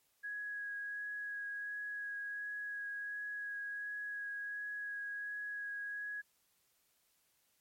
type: tone with vibrato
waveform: sine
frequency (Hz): 1661.2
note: G#6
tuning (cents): 0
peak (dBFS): -39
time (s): 0.23-6.22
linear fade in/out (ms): 20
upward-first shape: sine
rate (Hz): 1.4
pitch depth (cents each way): 11
effects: white hiss -75 dBFS RMS until 7.6 s + MP3 64 kbps